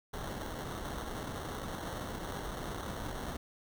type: noise with sample-and-hold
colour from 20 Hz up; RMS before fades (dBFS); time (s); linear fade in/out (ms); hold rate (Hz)
pink; -40; 0.13-3.37; 5; 2450
effects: none